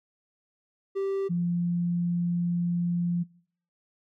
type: tone pair in turn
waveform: triangle / sine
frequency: 390.8 / 173.6 Hz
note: G4 / F3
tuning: -5 / -10 cents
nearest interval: octave + major second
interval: 1405 cents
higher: first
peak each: -24 dBFS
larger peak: neither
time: 0.95-1.29 / 1.29-3.24 s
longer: second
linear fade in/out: 20 ms
effects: noise-tail reverb RT60 0.6 s tail -24 dB re dry